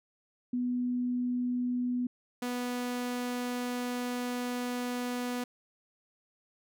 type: tone pair in turn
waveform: sine / sawtooth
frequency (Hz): 246.9 / 246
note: B3 / B3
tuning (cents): 0 / -7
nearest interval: unison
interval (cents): 7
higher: first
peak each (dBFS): -28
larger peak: neither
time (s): 0.53-2.07 / 2.42-5.44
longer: second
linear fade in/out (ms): 5
effects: none